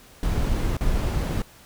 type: noise with dropouts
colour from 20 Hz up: brown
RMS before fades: -23 dBFS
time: 0.23-1.42 s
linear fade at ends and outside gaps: 1 ms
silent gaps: 0.768-0.809 s
effects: pink hiss -50 dBFS RMS until 1.65 s